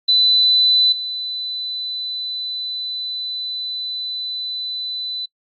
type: tone with level steps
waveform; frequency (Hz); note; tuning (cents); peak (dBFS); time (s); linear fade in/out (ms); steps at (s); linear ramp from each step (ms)
sine; 4000; B7; +21; -11 / -23; 0.08-5.26; 10; 0.92; 5
effects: noise-tail reverb RT60 0.1 s tail -26 dB re dry + Opus 32 kbps